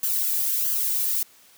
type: noise with flanger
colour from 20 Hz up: violet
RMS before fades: -24 dBFS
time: 0.03-1.23 s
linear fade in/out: 2 ms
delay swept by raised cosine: 0.64 to 1.74 ms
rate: 1.5 Hz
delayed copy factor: +0.6
effects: white hiss -54 dBFS RMS until 1.57 s + high-pass 100 Hz 12 dB/octave

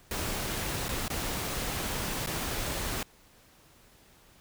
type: noise with dropouts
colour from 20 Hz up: pink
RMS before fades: -33 dBFS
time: 0.11-3.03 s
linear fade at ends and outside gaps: 2 ms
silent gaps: 0.884-0.89 / 1.081-1.101 / 2.263-2.271 s
effects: pink hiss -59 dBFS RMS until 4.4 s

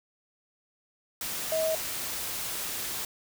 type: tone in noise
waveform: sine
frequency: 638 Hz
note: D#5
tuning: 43 cents sharp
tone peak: -25 dBFS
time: 1.52-1.75 s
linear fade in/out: 2 ms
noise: white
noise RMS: -34 dBFS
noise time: 1.21-3.05 s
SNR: +6 dB
effects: none

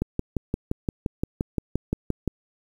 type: click train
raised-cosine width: 3 ms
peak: -11 dBFS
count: 14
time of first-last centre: 0.02-2.277 s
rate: 5.76 Hz
effects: 8-bit

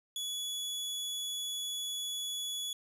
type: tone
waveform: sawtooth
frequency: 3397 Hz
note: G#7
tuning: 38 cents sharp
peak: -32 dBFS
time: 0.16-2.73 s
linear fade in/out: 2 ms
effects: resampled to 32000 Hz

